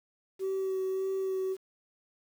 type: tone with vibrato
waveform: sine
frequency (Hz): 381.1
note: G4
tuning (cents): -49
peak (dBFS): -27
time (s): 0.39-1.57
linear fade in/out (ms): 50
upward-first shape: sine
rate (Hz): 1.7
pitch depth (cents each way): 15
effects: tanh soft clip ceiling -27 dBFS + 9-bit